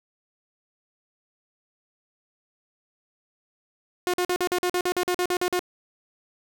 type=tone bursts; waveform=sawtooth; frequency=359.2 Hz; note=F4; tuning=49 cents sharp; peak=-18 dBFS; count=14; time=4.07-5.593 s; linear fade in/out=0 ms; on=67 ms; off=45 ms; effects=none